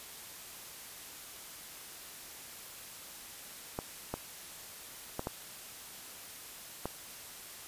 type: clicks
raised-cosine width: 1 ms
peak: -20 dBFS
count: 5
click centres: 3.789 / 4.14 / 5.194 / 5.271 / 6.856 s
effects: white hiss -48 dBFS RMS until 7.67 s + resampled to 32000 Hz